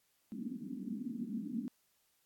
white band-pass noise, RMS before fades -41 dBFS, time 0.32-1.68 s, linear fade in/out 0 ms, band 200 to 260 Hz, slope 48 dB/octave, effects white hiss -75 dBFS RMS until 2.25 s + AAC 64 kbps

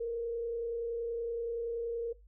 sine tone with frequency modulation, 466.2 Hz, A#4, in tune, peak -32 dBFS, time 0-2.13 s, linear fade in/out 10 ms, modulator 30.6 Hz, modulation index 0.32, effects noise-tail reverb RT60 0.2 s tail -19 dB re dry + added 50 Hz sine -55 dBFS peak until 2.27 s

